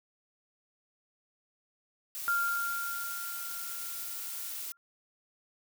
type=noise; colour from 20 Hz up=blue; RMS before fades=-39 dBFS; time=2.15-4.72 s; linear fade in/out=0 ms
type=tone with exponential decay; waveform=sine; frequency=1393 Hz; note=F6; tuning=5 cents flat; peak=-25 dBFS; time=2.28-4.77 s; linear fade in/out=0 ms; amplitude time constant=540 ms
effects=none